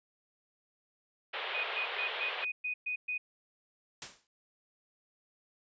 white band-pass noise, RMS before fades -38 dBFS, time 1.33-2.45 s, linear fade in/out 10 ms, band 410 to 3500 Hz, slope 48 dB/octave
sine tone bursts, 2489 Hz, D#7, in tune, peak -32 dBFS, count 8, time 1.54-3.18 s, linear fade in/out 10 ms, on 100 ms, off 120 ms
white noise with exponential decay, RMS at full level -38 dBFS, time 4.02-4.27 s, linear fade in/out 1 ms, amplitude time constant 53 ms
effects resampled to 16000 Hz

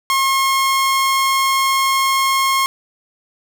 sawtooth tone, 1077 Hz, C6, 50 cents sharp, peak -10 dBFS, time 0.1-2.66 s, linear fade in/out 0 ms, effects none

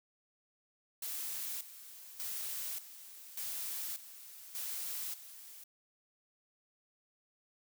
blue noise with tremolo, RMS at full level -40 dBFS, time 1.02-5.64 s, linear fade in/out 5 ms, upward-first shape square, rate 0.85 Hz, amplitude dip 75%, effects none

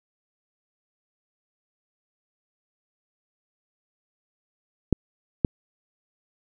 clicks, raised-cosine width 3 ms, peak -5 dBFS, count 2, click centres 4.927 / 5.448 s, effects none

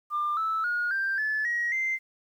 sine tone with pitch steps, 1196 / 1311.8 / 1438.8 / 1578.1 / 1730.9 / 1898.5 / 2082 Hz, D6 / E6 / F#6 / G6 / A6 / A#6 / C7, +31 / -9 / -49 / +11 / -29 / +31 / -9 cents, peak -24 dBFS, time 0.1-1.99 s, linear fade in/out 50 ms, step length 270 ms, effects tanh soft clip ceiling -21 dBFS + 10-bit

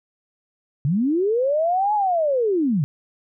sine linear two-way sweep, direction up then down, 128.8 to 858 to 128.8 Hz, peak -17 dBFS, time 0.85-2.84 s, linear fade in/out 0 ms, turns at 1.94 s, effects none

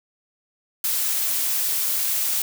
blue noise, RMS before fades -23 dBFS, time 0.84-2.42 s, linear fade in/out 2 ms, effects none

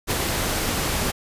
pink noise with ADSR envelope, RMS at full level -22 dBFS, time 0.07-1.12 s, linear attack 37 ms, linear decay 33 ms, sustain -2 dB, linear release 19 ms, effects resampled to 32000 Hz

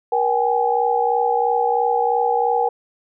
sine tone cluster, 476.7 / 772 / 835 Hz, A#4 / G5 / G#5, +39 / -27 / +9 cents, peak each -20 dBFS, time 0.12-2.69 s, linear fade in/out 5 ms, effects none

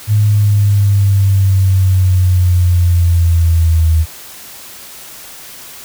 sine linear sweep, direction down, 105.9 to 79.4 Hz, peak -7 dBFS, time 0.07-4.06 s, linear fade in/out 50 ms, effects white hiss -33 dBFS RMS until 5.84 s

